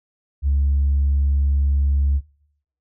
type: tone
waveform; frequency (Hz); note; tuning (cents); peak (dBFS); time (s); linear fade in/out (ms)
sine; 70; C#2; +18; -14; 0.42-2.21; 50
effects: noise-tail reverb RT60 0.7 s tail -20 dB re dry + tanh soft clip ceiling -12 dBFS